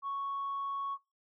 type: tone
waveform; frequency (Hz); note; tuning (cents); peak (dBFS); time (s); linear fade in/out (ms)
sine; 1108.7; C#6; 0; -32; 0.02-0.98; 50
effects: noise-tail reverb RT60 0.3 s tail -25 dB re dry + tanh soft clip ceiling -30 dBFS